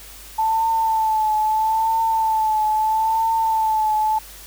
sine tone with vibrato, 880 Hz, A5, in tune, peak -16 dBFS, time 0.38-4.19 s, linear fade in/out 10 ms, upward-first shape triangle, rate 0.77 Hz, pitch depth 46 cents each way, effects added 50 Hz sine -44 dBFS peak until 4.46 s + white hiss -41 dBFS RMS until 4.46 s

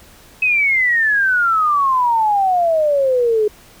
sine exponential sweep, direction down, 2572 to 415.3 Hz, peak -12 dBFS, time 0.42-3.48 s, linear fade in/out 5 ms, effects pink hiss -45 dBFS RMS until 3.8 s

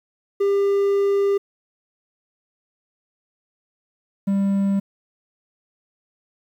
triangle tone pair in turn, 399 / 197.44 Hz, G4 / G3, +31 / +13 cents, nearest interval octave, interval 1218 cents, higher first, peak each -14 / -15 dBFS, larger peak first, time 0.4-1.38 / 4.27-4.8 s, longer first, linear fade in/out 10 ms, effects 9-bit

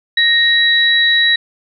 sine tone pair together, 1864.7 / 3899 Hz, A#6 / B7, 0 / -23 cents, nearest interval octave + minor second, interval 1277 cents, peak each -12 dBFS, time 0.17-1.36 s, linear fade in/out 5 ms, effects none

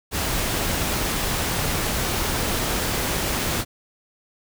pink noise, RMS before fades -24 dBFS, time 0.11-3.65 s, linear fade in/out 50 ms, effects none

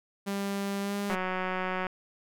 sawtooth tone with pitch glide, 198.8 to 201.9 Hz, G3 to G#3, +25 to -49 cents, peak -26 dBFS, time 0.26-1.16 s, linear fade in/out 20 ms, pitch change +26 cents, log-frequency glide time 0.81-0.95 s
click train, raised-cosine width 0.5 ms, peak -17 dBFS, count 143, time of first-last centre 1.1-1.868 s, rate 185 Hz
effects none

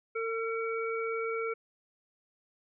harmonic tone, 452.9 Hz, A#4, 50 cents flat, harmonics 1 / 3 / 5, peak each -32 / -37 / -39 dBFS, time 0.15-1.54 s, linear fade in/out 10 ms, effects none

